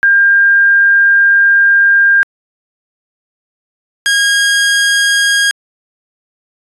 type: tone pair in turn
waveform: sine / sawtooth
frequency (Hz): 1602 / 1630.9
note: G6 / G#6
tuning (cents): +37 / -32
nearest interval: unison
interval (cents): 31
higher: second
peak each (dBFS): -5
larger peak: neither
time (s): 0.03-2.23 / 4.06-5.51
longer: first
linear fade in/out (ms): 0
effects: resampled to 24000 Hz